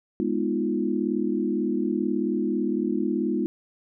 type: chord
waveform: sine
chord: F half-diminished seventh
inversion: first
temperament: equal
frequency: 207.7 / 246.9 / 311.1 / 349.2 Hz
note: Ab3 / Cb4 / Eb4 / F4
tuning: 0 / 0 / 0 / 0 cents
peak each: -28 dBFS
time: 0.2-3.46 s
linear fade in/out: 0 ms
effects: none